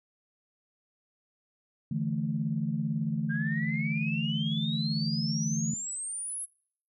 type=chord; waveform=sine; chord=D suspended second; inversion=none; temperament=equal; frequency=146.83 / 164.81 / 220 Hz; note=D3 / E3 / A3; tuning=0 / 0 / 0 cents; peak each=-32 dBFS; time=1.91-5.74 s; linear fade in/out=5 ms
type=exponential sweep; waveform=sine; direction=up; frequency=1584 to 10960 Hz; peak=-33 dBFS; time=3.29-6.46 s; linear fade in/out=20 ms
effects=noise-tail reverb RT60 0.6 s tail -25 dB re dry + tanh soft clip ceiling -16 dBFS

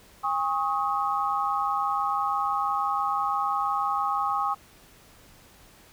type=tone cluster; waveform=sine; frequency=811 / 1096 / 1262 Hz; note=G#5 / C#6 / D#6; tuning=-41 / -20 / +24 cents; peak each=-28 dBFS; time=0.23-4.55 s; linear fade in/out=20 ms; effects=pink hiss -54 dBFS RMS until 5.92 s

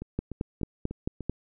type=two click trains; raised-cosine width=3 ms; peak=-23 / -15 dBFS; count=5 / 6; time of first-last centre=0.02-1.207 / 0.19-1.296 s; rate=3.37 / 4.52 Hz; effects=none

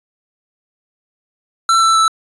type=tone with pitch steps; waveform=square; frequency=1341 / 1329.4 / 1318 Hz; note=E6 / E6 / E6; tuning=+29 / +14 / -1 cents; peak=-10 dBFS; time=1.69-2.08 s; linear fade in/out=2 ms; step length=130 ms; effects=resampled to 22050 Hz

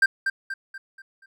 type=tone with echo; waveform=triangle; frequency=1574 Hz; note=G6; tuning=7 cents sharp; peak=-12 dBFS; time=0.02-0.06 s; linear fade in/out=5 ms; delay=240 ms; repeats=5; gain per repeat=-7 dB; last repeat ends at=1.26 s; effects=none

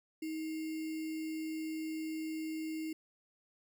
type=tone with sample-and-hold; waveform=sine; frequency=316.4 Hz; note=D#4; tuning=29 cents sharp; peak=-36 dBFS; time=0.22-2.93 s; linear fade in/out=5 ms; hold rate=2450 Hz; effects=none

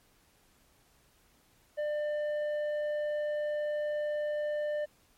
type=tone with tanh clipping; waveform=triangle; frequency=597 Hz; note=D5; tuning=28 cents sharp; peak=-31 dBFS; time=1.77-4.86 s; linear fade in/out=20 ms; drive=11 dB; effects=pink hiss -66 dBFS RMS until 5.17 s + MP3 64 kbps

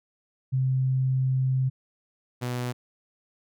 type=tone pair in turn; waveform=sine / sawtooth; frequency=130.81 / 123.28 Hz; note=C3 / B2; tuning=0 / -3 cents; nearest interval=minor second; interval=103 cents; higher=first; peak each=-21 / -24 dBFS; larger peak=first; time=0.52-1.7 / 2.41-2.73 s; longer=first; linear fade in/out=20 ms; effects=none

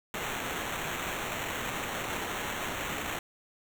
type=noise with sample-and-hold; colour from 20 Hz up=white; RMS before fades=-35 dBFS; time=0.14-3.19 s; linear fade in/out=2 ms; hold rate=4900 Hz; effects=none

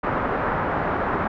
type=low-pass noise; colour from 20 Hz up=white; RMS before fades=-24 dBFS; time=0.03-1.28 s; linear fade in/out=10 ms; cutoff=1400 Hz; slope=24 dB/octave; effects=none

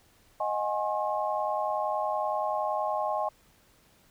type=chord; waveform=sine; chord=Ab dominant seventh; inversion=second; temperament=equal with one note detuned; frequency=622.3 / 740 / 830.6 / 1074.1 Hz; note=Eb5 / Gb5 / Ab5 / C6; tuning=0 / 0 / 0 / +45 cents; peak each=-31 / -35 / -31 / -33 dBFS; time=0.4-3.29 s; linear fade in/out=5 ms; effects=pink hiss -62 dBFS RMS until 4.1 s

